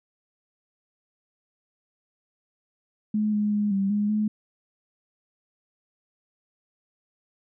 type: tone with pitch steps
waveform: sine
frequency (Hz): 212.6 / 209 / 207.7 / 195.8 / 207.1 / 212.7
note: G#3 / G#3 / G#3 / G3 / G#3 / G#3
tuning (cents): +41 / +11 / 0 / -2 / -5 / +42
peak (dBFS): -21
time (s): 3.14-4.28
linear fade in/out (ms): 5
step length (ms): 190
effects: none